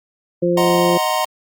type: harmonic tone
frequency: 174.61 Hz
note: F3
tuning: in tune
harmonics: 1 / 2 / 3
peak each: -20 / -17 / -18 dBFS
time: 0.42-0.98 s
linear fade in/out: 10 ms
type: chord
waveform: square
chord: C half-diminished seventh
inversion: first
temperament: equal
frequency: 622.3 / 740 / 932.3 / 1046.5 Hz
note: Eb5 / Gb5 / Bb5 / C6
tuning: 0 / 0 / 0 / 0 cents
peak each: -23 dBFS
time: 0.57-1.25 s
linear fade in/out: 5 ms
effects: Opus 48 kbps